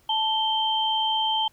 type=tone pair together; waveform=sine; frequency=879 / 3132 Hz; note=A5 / G7; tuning=-2 / -2 cents; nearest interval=octave + minor seventh; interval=2200 cents; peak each=-24 dBFS; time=0.09-1.48 s; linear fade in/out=5 ms; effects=pink hiss -61 dBFS RMS until 1.52 s